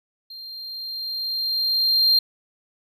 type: tone with level ramp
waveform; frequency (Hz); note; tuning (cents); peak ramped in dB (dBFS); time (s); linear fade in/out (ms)
triangle; 4186; C8; 0; -35 to -12; 0.3-2.19; 5
effects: none